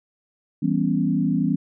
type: chord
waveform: sine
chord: C# half-diminished seventh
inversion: first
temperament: equal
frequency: 164.81 / 196 / 246.9 / 277.2 Hz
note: E3 / G3 / B3 / C#4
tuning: 0 / 0 / 0 / 0 cents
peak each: -24 dBFS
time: 0.62-1.56 s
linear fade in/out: 10 ms
effects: none